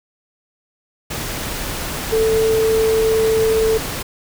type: tone in noise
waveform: sine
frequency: 443.3 Hz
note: A4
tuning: 13 cents sharp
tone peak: -13 dBFS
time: 2.12-3.78 s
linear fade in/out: 10 ms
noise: pink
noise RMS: -25 dBFS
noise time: 1.1-4.03 s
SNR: +9 dB
effects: none